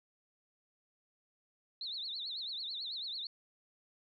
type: tone with vibrato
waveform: sine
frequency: 3951 Hz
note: B7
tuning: in tune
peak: -38 dBFS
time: 1.81-3.27 s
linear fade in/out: 2 ms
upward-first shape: triangle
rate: 9.1 Hz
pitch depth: 220 cents each way
effects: none